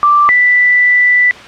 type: tone pair in turn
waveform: sine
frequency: 1174.7 / 1977.3 Hz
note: D6 / B6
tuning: 0 / +2 cents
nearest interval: major sixth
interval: 902 cents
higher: second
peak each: -5 dBFS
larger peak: neither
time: 0.03-0.29 / 0.29-1.31 s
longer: second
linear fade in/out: 0 ms
effects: white hiss -31 dBFS RMS until 1.47 s + low-pass 3000 Hz 12 dB/octave